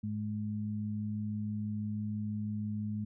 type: tone pair together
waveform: sine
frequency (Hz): 105 / 211.1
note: G#2 / G#3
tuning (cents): +19 / +29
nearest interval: octave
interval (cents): 1210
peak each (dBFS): -37 / -35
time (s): 0.03-3.05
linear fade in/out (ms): 10
effects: none